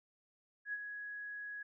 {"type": "tone with ADSR envelope", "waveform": "sine", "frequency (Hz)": 1670, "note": "G#6", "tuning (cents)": 9, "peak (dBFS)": -35, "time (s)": [0.65, 1.63], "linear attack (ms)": 81, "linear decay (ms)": 38, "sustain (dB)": -7, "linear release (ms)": 7, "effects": []}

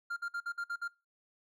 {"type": "tone bursts", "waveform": "triangle", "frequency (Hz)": 1396.9, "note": "F6", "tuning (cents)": 0, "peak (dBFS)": -32, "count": 7, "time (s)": [0.1, 0.88], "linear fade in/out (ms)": 10, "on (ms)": 66, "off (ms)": 53, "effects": ["noise-tail reverb RT60 0.3 s tail -23 dB re dry"]}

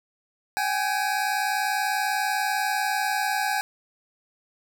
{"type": "tone pair together", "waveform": "25% pulse", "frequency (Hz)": [770.5, 830.6], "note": ["G5", "G#5"], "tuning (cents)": [-30, 0], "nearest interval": "minor second", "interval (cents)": 130, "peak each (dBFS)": [-23, -22], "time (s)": [0.57, 3.61], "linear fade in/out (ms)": 0, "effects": []}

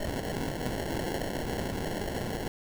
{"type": "noise with sample-and-hold", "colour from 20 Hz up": "blue", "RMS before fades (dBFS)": -33, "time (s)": [0, 2.48], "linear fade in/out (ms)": 5, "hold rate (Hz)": 1225, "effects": []}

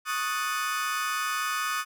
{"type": "chord", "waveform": "35% pulse", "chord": "D# half-diminished seventh", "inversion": "third", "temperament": "equal", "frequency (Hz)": [1108.7, 1244.5, 1480, 1760], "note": ["C#6", "D#6", "F#6", "A6"], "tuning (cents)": [0, 0, 0, 0], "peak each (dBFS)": [-34, -28, -32, -34], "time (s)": [0.05, 1.85], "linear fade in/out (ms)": 50, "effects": []}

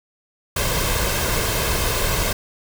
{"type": "noise with comb filter", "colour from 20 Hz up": "pink", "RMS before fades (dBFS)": -21, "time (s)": [0.56, 2.33], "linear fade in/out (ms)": 5, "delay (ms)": 1.9, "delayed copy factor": 0.5, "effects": []}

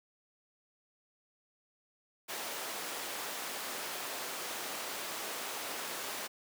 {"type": "high-pass noise", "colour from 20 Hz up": "pink", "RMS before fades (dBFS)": -40, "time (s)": [2.28, 6.28], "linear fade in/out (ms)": 20, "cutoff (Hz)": 460, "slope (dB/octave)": 12, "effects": []}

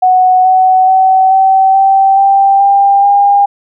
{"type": "tone with pitch steps", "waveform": "sine", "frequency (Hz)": [740, 749, 758.2, 767.4, 776.8, 786.3, 795.9, 805.6], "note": ["F#5", "F#5", "F#5", "G5", "G5", "G5", "G5", "G5"], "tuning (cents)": [0, 21, 42, -37, -16, 5, 26, 47], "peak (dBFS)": -4, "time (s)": [0.02, 3.46], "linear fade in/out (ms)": 10, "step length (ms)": 430, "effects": []}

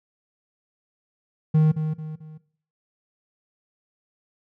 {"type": "tone with echo", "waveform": "triangle", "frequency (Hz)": 155.6, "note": "D#3", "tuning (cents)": 0, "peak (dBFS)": -12, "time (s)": [1.54, 1.72], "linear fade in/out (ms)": 10, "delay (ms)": 220, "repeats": 3, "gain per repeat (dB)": -8, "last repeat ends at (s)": 2.38, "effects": ["noise-tail reverb RT60 0.5 s tail -18 dB re dry"]}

